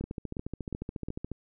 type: two click trains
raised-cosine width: 3 ms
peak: -22 / -22 dBFS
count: 4 / 19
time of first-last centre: 0.01-1.085 / 0.04-1.317 s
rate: 2.79 / 14.1 Hz
effects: none

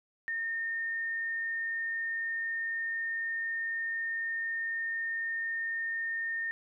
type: tone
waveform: sine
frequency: 1826 Hz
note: A#6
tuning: 36 cents flat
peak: -31 dBFS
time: 0.28-6.51 s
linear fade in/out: 0 ms
effects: none

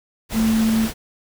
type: tone in noise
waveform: sine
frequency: 222.4 Hz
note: A3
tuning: 19 cents sharp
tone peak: -15 dBFS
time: 0.33-0.89 s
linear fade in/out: 50 ms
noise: pink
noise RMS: -28 dBFS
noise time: 0.29-0.94 s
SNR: +10 dB
effects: none

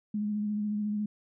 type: tone with vibrato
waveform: sine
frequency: 209.3 Hz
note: G#3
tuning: 14 cents sharp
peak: -28 dBFS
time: 0.14-1.06 s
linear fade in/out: 5 ms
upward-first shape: sine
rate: 14 Hz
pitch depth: 24 cents each way
effects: none

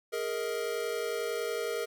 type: chord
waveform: square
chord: Ab suspended second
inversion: none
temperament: equal with one note detuned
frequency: 415.3 / 466.2 / 632.8 Hz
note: Ab4 / Bb4 / Eb5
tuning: 0 / 0 / +29 cents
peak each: -37 / -34 / -40 dBFS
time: 0.12-1.86 s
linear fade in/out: 20 ms
effects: none

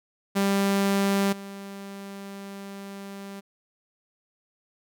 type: tone with level steps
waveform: sawtooth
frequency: 197.7 Hz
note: G3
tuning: 15 cents sharp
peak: -17 / -33 dBFS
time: 0.35-3.41 s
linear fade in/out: 20 ms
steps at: 1.32 s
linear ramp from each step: 10 ms
effects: none

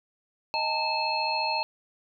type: tone cluster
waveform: sine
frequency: 626 / 827 / 901 / 2614 / 4254 Hz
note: D#5 / G#5 / A5 / E7 / C8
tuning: +10 / -8 / +41 / -15 / +28 cents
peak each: -35 / -36 / -28 / -32 / -31 dBFS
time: 0.54-1.63 s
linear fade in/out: 0 ms
effects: none

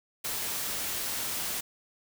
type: noise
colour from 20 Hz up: white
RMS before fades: -33 dBFS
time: 0.24-1.61 s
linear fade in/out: 10 ms
effects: none

